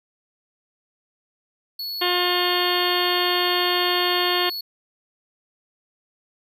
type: tone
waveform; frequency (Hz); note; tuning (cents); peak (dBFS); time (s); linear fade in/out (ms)
square; 4395; C#8; -16; -28; 1.79-4.61; 5
type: harmonic tone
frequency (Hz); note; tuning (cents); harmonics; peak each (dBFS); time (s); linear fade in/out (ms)
356.6; F4; +36; 1 / 2 / 3 / 4 / 5 / 6 / 7 / 8 / 9 / 10; -25 / -28 / -27 / -33 / -29 / -32 / -36 / -28 / -27 / -30; 2.01-4.5; 10
effects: none